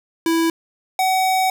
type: tone pair in turn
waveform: square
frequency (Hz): 329.6 / 753.3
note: E4 / F#5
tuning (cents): 0 / +31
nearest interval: octave + major second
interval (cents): 1431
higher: second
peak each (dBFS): -16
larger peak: neither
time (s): 0.26-0.5 / 0.99-1.5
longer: second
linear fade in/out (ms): 2
effects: none